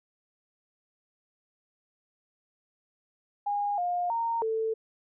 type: tone with pitch steps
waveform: sine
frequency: 817 / 709 / 923 / 444.2 Hz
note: G#5 / F5 / A#5 / A4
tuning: -29 / +26 / -17 / +16 cents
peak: -26 dBFS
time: 3.46-4.74 s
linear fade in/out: 10 ms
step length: 320 ms
effects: none